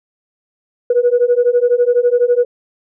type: beating tone pair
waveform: sine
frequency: 480 / 492 Hz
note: B4 / B4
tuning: -49 / -7 cents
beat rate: 12 Hz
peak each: -12 dBFS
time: 0.9-2.45 s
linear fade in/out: 5 ms
effects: tanh soft clip ceiling -4 dBFS